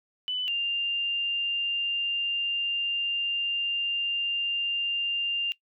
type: tone pair in turn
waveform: sine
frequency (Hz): 2996 / 2795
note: F#7 / F7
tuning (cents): +21 / +1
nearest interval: minor second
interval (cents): 120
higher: first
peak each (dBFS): -27 / -25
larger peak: second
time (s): 0.28-0.48 / 0.48-5.52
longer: second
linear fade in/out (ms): 0
effects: noise-tail reverb RT60 0.1 s tail -20 dB re dry